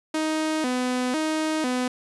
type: tone with vibrato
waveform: sawtooth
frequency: 280.4 Hz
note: C#4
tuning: 20 cents sharp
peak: -19 dBFS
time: 0.14-1.88 s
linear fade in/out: 5 ms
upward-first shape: square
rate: 1 Hz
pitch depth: 190 cents each way
effects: resampled to 24000 Hz